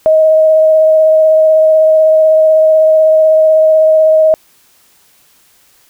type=tone with vibrato; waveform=sine; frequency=630 Hz; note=D#5; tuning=21 cents sharp; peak=-4 dBFS; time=0.06-4.34 s; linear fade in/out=0 ms; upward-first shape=triangle; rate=16 Hz; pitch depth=14 cents each way; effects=white hiss -49 dBFS RMS until 5.89 s